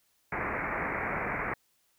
white low-pass noise, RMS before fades -33 dBFS, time 0.32-1.54 s, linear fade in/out 5 ms, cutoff 2300 Hz, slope 96 dB/octave, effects white hiss -71 dBFS RMS until 1.98 s

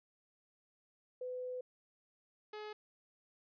sine / sawtooth tone pair in turn, 503 / 424 Hz, B4 / G#4, +32 / +36 cents, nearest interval minor third, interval 296 cents, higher first, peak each -39 / -40 dBFS, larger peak first, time 1.21-1.61 / 2.53-2.73 s, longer first, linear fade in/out 5 ms, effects resampled to 11025 Hz

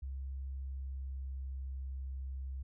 sine tone with pitch glide, 67 to 66.35 Hz, C2 to C2, +42 to +25 cents, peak -38 dBFS, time 0.02-2.63 s, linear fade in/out 10 ms, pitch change -17 cents, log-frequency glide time 0.45-1.54 s, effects none

